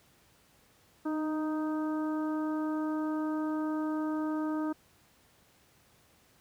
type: harmonic tone with a mistuned harmonic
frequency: 311.1 Hz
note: D#4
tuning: in tune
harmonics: 1 / 2 / 3 / 4 / 5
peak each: -30 / -41 / -42 / -43 / -49 dBFS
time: 1.05-4.73 s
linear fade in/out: 10 ms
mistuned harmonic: 1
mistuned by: -19 cents
effects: pink hiss -64 dBFS RMS until 6.4 s + high-pass 60 Hz 12 dB/octave